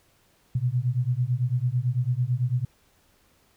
sine beating tone pair, 120 / 129 Hz, B2 / C3, -49 / -24 cents, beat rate 9 Hz, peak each -25 dBFS, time 0.55-2.65 s, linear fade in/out 5 ms, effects pink hiss -63 dBFS RMS until 3.56 s

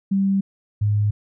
sine tone pair in turn, 195.3 / 104.18 Hz, G3 / G#2, -6 / +6 cents, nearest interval major seventh, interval 1088 cents, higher first, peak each -16 dBFS, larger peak neither, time 0.11-0.41 / 0.81-1.11 s, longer neither, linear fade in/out 10 ms, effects none

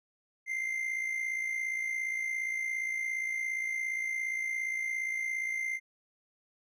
triangle tone with amplitude modulation, 2091 Hz, C7, 2 cents flat, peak -27 dBFS, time 0.46-5.8 s, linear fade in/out 50 ms, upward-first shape sine, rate 57.3 Hz, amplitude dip 55%, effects none

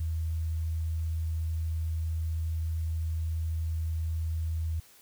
sine tone, 80.8 Hz, E2, 34 cents flat, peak -28 dBFS, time 0-4.8 s, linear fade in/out 5 ms, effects white hiss -57 dBFS RMS until 5.01 s

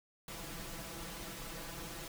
pink noise with comb filter, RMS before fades -45 dBFS, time 0.28-2.08 s, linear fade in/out 2 ms, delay 6 ms, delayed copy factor +0.85, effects none

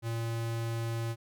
square tone, 115.1 Hz, A#2, 22 cents flat, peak -32 dBFS, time 0.02-1.16 s, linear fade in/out 50 ms, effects none

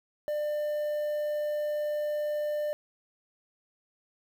triangle tone with quantisation, 597 Hz, D5, 28 cents sharp, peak -26 dBFS, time 0.28-2.73 s, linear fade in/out 0 ms, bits 9, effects none

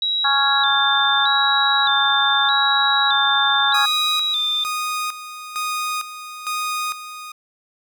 sine tone with vibrato, 3719 Hz, A#7, 5 cents flat, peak -18 dBFS, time 0.02-4.64 s, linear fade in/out 2 ms, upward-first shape square, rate 0.81 Hz, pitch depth 68 cents each way
harmonic tone, 277.2 Hz, C#4, in tune, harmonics 3 / 4 / 5 / 6, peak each -22 / -22 / -22 / -22 dBFS, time 0.24-3.86 s, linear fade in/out 10 ms
sawtooth tone with tremolo, 1238 Hz, D#6, 9 cents flat, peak -18 dBFS, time 3.74-7.32 s, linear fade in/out 5 ms, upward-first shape square, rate 1.1 Hz, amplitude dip 70%
effects none

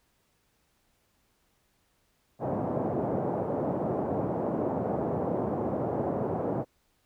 white band-pass noise, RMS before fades -30 dBFS, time 2.39-6.65 s, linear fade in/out 50 ms, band 100 to 700 Hz, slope 24 dB/octave, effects pink hiss -71 dBFS RMS until 7.05 s

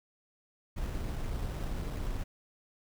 brown noise with sample-and-hold, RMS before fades -35 dBFS, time 0.76-2.24 s, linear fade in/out 10 ms, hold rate 4410 Hz, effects none

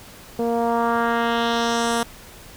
10% pulse tone with low-pass filter sweep, 233.1 Hz, A#3, in tune, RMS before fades -21 dBFS, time 0.39-2.03 s, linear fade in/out 2 ms, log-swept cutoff 470 to 11000 Hz, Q 1.5, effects pink hiss -43 dBFS RMS until 2.56 s

